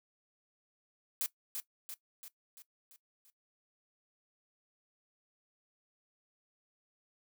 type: noise with echo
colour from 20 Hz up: blue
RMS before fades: -34 dBFS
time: 1.21-1.26 s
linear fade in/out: 0 ms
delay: 340 ms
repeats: 6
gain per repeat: -5 dB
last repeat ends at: 3.3 s
effects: noise-tail reverb RT60 0.1 s tail -17 dB re dry

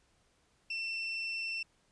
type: tone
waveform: 35% pulse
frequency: 2689 Hz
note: E7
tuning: 34 cents sharp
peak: -33 dBFS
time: 0.7-1.63 s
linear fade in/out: 5 ms
effects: pink hiss -71 dBFS RMS until 1.91 s + resampled to 22050 Hz

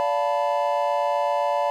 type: chord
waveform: triangle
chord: B half-diminished seventh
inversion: first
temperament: equal with one note detuned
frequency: 578.6 / 698.5 / 880 / 987.8 Hz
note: D5 / F5 / A5 / B5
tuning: -26 / 0 / 0 / 0 cents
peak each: -22 / -25 / -24 / -26 dBFS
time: 0-1.7 s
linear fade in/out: 0 ms
effects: none

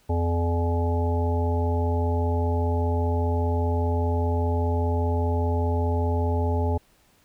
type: harmonic tone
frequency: 85 Hz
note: F2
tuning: 46 cents flat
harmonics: 1 / 3 / 5 / 7 / 9 / 10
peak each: -22 / -31 / -30 / -34 / -39 / -32 dBFS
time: 0.09-6.78 s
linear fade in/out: 10 ms
effects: pink hiss -61 dBFS RMS until 7.24 s

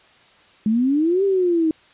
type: exponential two-way sweep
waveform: sine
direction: up then down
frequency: 209.1 to 400.1 to 312.1 Hz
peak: -15 dBFS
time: 0.66-1.71 s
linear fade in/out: 2 ms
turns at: 1.24 s
effects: white hiss -52 dBFS RMS until 1.93 s + resampled to 8000 Hz

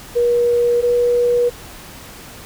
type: tone pair in turn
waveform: sine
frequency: 479 / 483.4 Hz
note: A#4 / B4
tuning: +47 / -37 cents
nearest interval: unison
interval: 16 cents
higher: second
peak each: -12 dBFS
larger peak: neither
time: 0.15-0.82 / 0.82-1.5 s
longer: second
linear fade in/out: 20 ms
effects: pink hiss -37 dBFS RMS until 2.45 s

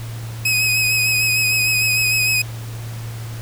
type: tone with vibrato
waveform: sawtooth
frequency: 2528 Hz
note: D#7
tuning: 27 cents sharp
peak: -12 dBFS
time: 0.45-2.42 s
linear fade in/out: 5 ms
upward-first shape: sine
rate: 6.6 Hz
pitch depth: 29 cents each way
effects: added 114 Hz sine -27 dBFS peak until 3.41 s + pink hiss -38 dBFS RMS until 3.41 s

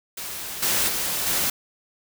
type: noise with level steps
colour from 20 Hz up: white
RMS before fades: -33 / -22 / -26 / -23 dBFS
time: 0.17-1.5 s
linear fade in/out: 5 ms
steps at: 0.62 / 0.88 / 1.26 s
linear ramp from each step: 10 ms
effects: none

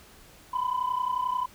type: tone pair together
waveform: sine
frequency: 987.8 / 1019.1 Hz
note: B5 / C6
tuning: 0 / -46 cents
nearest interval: minor second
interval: 54 cents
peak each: -27 dBFS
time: 0.53-1.46 s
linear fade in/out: 10 ms
effects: tanh soft clip ceiling -21 dBFS + pink hiss -53 dBFS RMS until 1.54 s

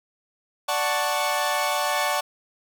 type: chord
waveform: sawtooth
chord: D major seventh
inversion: none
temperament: equal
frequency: 587.3 / 740 / 880 / 1108.7 Hz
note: D5 / F#5 / A5 / C#6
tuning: 0 / 0 / 0 / 0 cents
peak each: -24 dBFS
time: 0.68-2.21 s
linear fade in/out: 10 ms
effects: none

